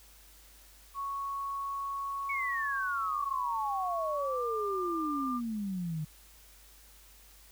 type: tone with pitch glide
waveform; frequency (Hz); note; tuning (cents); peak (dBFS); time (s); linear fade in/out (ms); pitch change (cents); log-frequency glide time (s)
sine; 1108.7 to 1195.2; C#6 to D6; 0 to +30; -33; 0.94-5.41; 50; +130; 4.11-4.44
type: exponential sweep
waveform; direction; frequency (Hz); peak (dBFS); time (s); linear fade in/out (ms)
sine; down; 2257 to 150; -32; 2.29-6.05; 10
effects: added 50 Hz sine -58 dBFS peak until 7.51 s + white hiss -58 dBFS RMS until 7.51 s